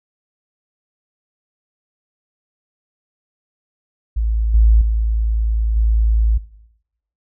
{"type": "tone with level steps", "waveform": "sine", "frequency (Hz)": 55, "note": "A1", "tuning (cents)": 0, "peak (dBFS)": [-15, -8, -15, -12], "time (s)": [4.16, 6.38], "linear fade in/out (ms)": 10, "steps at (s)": [4.54, 4.81, 5.76], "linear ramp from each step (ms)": 5, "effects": ["noise-tail reverb RT60 0.8 s tail -17 dB re dry"]}